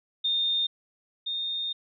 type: tone pair in turn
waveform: sine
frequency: 3644 / 3662 Hz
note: A#7 / A#7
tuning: -40 / -32 cents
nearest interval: unison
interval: 8 cents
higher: second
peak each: -23 / -28 dBFS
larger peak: first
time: 0.24-0.67 / 1.26-1.73 s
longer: second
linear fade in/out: 10 ms
effects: none